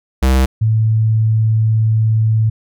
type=tone pair in turn; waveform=square / sine; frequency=65.41 / 110.39 Hz; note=C2 / A2; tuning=0 / +6 cents; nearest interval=major sixth; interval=906 cents; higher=second; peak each=-10 dBFS; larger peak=neither; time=0.22-0.46 / 0.61-2.5 s; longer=second; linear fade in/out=10 ms; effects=none